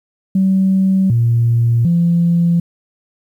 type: tone with pitch steps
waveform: sine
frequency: 190.8 / 117.1 / 170.9 Hz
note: G3 / A#2 / F3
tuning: -47 / +8 / -37 cents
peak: -9 dBFS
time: 0.35-2.6 s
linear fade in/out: 5 ms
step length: 750 ms
effects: tanh soft clip ceiling -5 dBFS + 8-bit